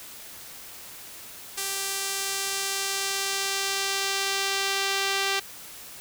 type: tone with band-pass filter sweep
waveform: sawtooth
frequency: 392 Hz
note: G4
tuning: in tune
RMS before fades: -28 dBFS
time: 1.57-5.4 s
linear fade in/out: 10 ms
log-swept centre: 9200 to 3600 Hz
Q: 0.78
effects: white hiss -43 dBFS RMS until 6 s